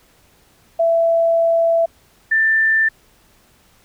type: tone pair in turn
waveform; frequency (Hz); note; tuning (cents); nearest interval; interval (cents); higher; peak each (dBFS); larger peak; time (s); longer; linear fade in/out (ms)
sine; 666 / 1778; E5 / A6; +18 / +18; octave + perfect fourth; 1700; second; -12; neither; 0.79-1.86 / 2.31-2.89; first; 10
effects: pink hiss -54 dBFS RMS until 3.84 s